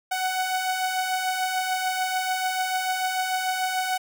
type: beating tone pair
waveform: sawtooth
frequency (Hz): 740 / 746.8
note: F#5 / F#5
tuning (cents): 0 / +16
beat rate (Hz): 6.8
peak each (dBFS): -28 / -21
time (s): 0.11-3.98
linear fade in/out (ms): 10
effects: none